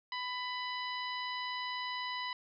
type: harmonic tone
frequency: 996 Hz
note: B5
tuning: 14 cents sharp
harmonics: 1 / 2 / 3 / 4 / 5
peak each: -39 / -41 / -44 / -45 / -48 dBFS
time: 0.12-2.33 s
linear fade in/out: 2 ms
effects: none